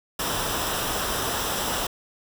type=noise with comb filter; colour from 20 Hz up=pink; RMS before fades=-27 dBFS; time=0.19-1.87 s; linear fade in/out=5 ms; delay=0.45 ms; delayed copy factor=-0.55; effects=none